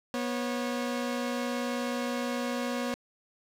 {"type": "tone pair together", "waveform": "sawtooth", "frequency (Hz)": [243.4, 546], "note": ["B3", "C#5"], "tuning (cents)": [-25, -26], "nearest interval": "octave + major second", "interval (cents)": 1399, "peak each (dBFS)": [-27, -31], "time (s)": [0.14, 2.94], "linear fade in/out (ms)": 0, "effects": ["low-pass 8000 Hz 12 dB/octave", "9-bit"]}